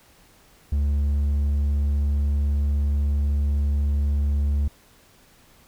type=tone with hard clipping; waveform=sine; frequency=71.9 Hz; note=D2; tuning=36 cents flat; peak=-20 dBFS; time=0.72-4.68 s; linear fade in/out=5 ms; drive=3 dB; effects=pink hiss -55 dBFS RMS until 5.67 s